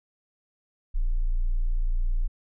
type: tone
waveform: sine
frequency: 29.14 Hz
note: A#0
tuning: in tune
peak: -20 dBFS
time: 0.94-2.28 s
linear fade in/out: 20 ms
effects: tanh soft clip ceiling -16 dBFS